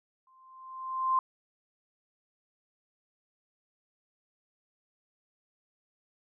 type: tone with exponential growth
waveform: sine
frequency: 1045 Hz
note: C6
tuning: 2 cents flat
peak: -21 dBFS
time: 0.27-1.19 s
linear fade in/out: 2 ms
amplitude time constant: 200 ms
effects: none